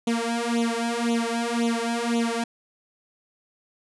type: tone with flanger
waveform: sawtooth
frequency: 233.4 Hz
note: A#3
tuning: 2 cents sharp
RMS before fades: -25 dBFS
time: 0.07-2.44 s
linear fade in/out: 5 ms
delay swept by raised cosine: 0.29 to 3.09 ms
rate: 1.9 Hz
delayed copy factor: +0.95
effects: resampled to 24000 Hz